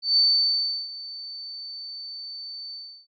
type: tone with ADSR envelope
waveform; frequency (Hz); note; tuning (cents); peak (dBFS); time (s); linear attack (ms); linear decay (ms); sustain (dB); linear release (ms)
sine; 4537; C#8; +39; -15; 0.02-3.07; 150; 710; -19; 340
effects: none